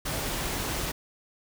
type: noise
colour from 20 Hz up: pink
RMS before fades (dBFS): -31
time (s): 0.05-0.92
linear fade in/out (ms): 10
effects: none